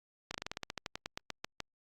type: slowing click train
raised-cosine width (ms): 0.2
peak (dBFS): -20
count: 17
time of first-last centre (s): 0.31-1.603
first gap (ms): 33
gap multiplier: 1.11
effects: Opus 48 kbps